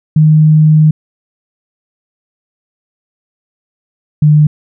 sine tone pair in turn, 154.7 / 150.73 Hz, D#3 / D3, -10 / +45 cents, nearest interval unison, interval 45 cents, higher first, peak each -3 dBFS, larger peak neither, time 0.16-0.91 / 4.22-4.47 s, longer first, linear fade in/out 5 ms, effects none

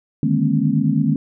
sine tone cluster, 148.6 / 157.8 / 207.2 / 232.8 / 268.5 Hz, D3 / D#3 / G#3 / A#3 / C4, +21 / +25 / -4 / -2 / +45 cents, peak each -21 dBFS, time 0.23-1.16 s, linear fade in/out 2 ms, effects none

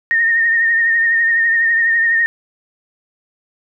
sine tone with vibrato, 1839 Hz, A#6, 24 cents flat, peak -11 dBFS, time 0.11-2.26 s, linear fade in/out 0 ms, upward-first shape sine, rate 12 Hz, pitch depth 37 cents each way, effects none

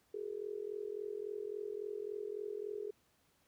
sine tone with amplitude modulation, 415.3 Hz, G#4, in tune, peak -35 dBFS, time 0.14-2.91 s, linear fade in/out 5 ms, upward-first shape sine, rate 43.6 Hz, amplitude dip 90%, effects pink hiss -73 dBFS RMS until 3.47 s + high-pass 60 Hz 12 dB/octave

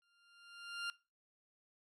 20% pulse tone with exponential growth, 1396.9 Hz, F6, in tune, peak -32 dBFS, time 0.02-0.9 s, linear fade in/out 1 ms, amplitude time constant 190 ms, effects noise-tail reverb RT60 0.3 s tail -20 dB re dry + low-pass 8000 Hz 12 dB/octave

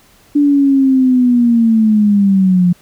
sine linear sweep, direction down, 292.4 to 174.61 Hz, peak -7 dBFS, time 0.35-2.73 s, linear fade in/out 10 ms, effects pink hiss -48 dBFS RMS until 2.81 s

